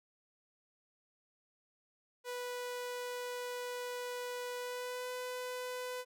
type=tone with pitch glide; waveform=sawtooth; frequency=492.4 to 500.4 Hz; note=B4 to B4; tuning=-5 to +23 cents; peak=-35 dBFS; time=2.24-6.05 s; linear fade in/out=50 ms; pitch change=+28 cents; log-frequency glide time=4.57-5.1 s; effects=none